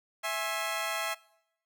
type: chord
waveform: 15% pulse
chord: E augmented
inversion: none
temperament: equal with one note detuned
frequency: 659.3 / 830.6 / 1069.1 Hz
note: E5 / G#5 / B#5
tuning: 0 / 0 / +37 cents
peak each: -27 / -30 / -31 dBFS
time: 0.23-1.15 s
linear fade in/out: 20 ms
effects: noise-tail reverb RT60 0.8 s tail -22 dB re dry